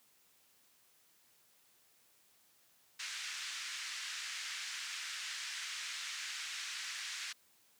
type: band-pass noise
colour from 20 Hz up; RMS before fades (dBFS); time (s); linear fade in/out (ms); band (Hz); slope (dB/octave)
pink; -43; 2.99-7.33; 10; 1600 to 7400; 24
effects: white hiss -69 dBFS RMS until 7.79 s + high-pass 80 Hz 12 dB/octave